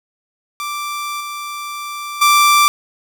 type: tone with level steps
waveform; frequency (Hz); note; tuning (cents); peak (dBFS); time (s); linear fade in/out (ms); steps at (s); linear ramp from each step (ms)
sawtooth; 1174.7; D6; 0; -18 / -21 / -5; 0.6-2.68; 0; 1.2 / 2.21; 10
effects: none